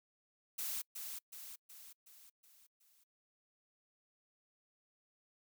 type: noise with echo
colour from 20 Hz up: blue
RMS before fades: -40 dBFS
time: 0.58-0.82 s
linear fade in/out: 10 ms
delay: 370 ms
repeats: 6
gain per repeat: -5 dB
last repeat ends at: 3.04 s
effects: noise-tail reverb RT60 0.1 s tail -26 dB re dry